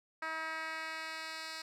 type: tone with band-pass filter sweep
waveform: 10% pulse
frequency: 319.6 Hz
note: D#4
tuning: 47 cents sharp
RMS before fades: -41 dBFS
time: 0.22-1.62 s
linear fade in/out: 5 ms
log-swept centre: 1600 to 4200 Hz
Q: 1.2
effects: none